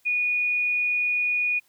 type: tone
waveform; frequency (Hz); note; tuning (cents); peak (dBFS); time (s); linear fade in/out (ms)
sine; 2458; D#7; -22; -21; 0.05-1.6; 20
effects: white hiss -64 dBFS RMS until 1.68 s